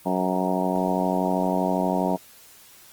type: harmonic tone with a mistuned harmonic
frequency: 92.5 Hz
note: F#2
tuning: in tune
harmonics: 2 / 3 / 4 / 5 / 6 / 7 / 8 / 9 / 10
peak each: -26 / -28 / -31 / -33 / -32 / -28 / -30 / -34 / -30 dBFS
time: 0.05-2.17 s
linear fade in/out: 20 ms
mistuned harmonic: 10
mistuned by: +16 cents
effects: white hiss -50 dBFS RMS until 2.92 s + Opus 24 kbps